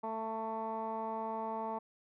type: tone with low-pass filter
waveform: 15% pulse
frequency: 222.1 Hz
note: A3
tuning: 16 cents sharp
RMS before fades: -38 dBFS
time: 0.03-1.79 s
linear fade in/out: 10 ms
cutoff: 980 Hz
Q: 5.1
effects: none